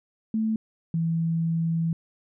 sine tone pair in turn, 220 / 164.81 Hz, A3 / E3, 0 / 0 cents, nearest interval perfect fourth, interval 500 cents, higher first, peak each -22 dBFS, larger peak neither, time 0.34-0.56 / 0.94-1.93 s, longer second, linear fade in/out 2 ms, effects none

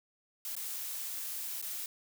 blue noise with dropouts, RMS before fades -39 dBFS, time 0.45-1.86 s, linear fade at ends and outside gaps 1 ms, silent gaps 0.553-0.565 / 1.615-1.625 s, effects none

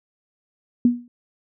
sine tone with exponential decay, 241.8 Hz, B3, 36 cents flat, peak -9 dBFS, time 0.85-1.08 s, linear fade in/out 2 ms, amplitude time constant 48 ms, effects none

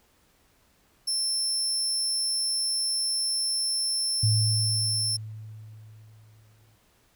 30% pulse tone, 5350 Hz, E8, 25 cents sharp, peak -21 dBFS, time 1.07-5.17 s, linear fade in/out 10 ms
sine tone with exponential decay, 108.5 Hz, A2, 24 cents flat, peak -19 dBFS, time 4.23-6.76 s, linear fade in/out 5 ms, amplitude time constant 550 ms
effects pink hiss -64 dBFS RMS until 7.15 s

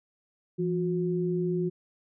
sine tone pair together, 169.8 / 361.7 Hz, F3 / F#4, -48 / -39 cents, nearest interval octave + minor second, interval 1309 cents, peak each -28 dBFS, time 0.58-1.7 s, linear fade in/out 20 ms, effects none

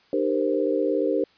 sine chord, C minor seventh, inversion first, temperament equal with one note detuned, 303.1 / 392 / 466.2 / 523.3 Hz, Eb4 / G4 / Bb4 / C5, -45 / 0 / 0 / 0 cents, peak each -26 dBFS, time 0.13-1.24 s, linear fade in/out 2 ms, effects white hiss -59 dBFS RMS until 1.37 s + resampled to 11025 Hz

